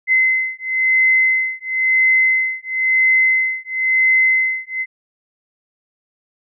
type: beating tone pair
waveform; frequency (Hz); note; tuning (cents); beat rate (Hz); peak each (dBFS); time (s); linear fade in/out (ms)
sine; 2053 / 2053.98; C7 / C7; -33 / -33; 0.98; -16; 0.07-4.86; 50
effects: none